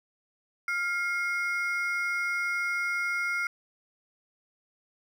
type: ring-modulated tone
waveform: triangle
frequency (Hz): 1773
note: A6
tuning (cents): +13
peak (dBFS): -22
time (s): 0.68-3.47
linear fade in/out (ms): 2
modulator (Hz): 374
effects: none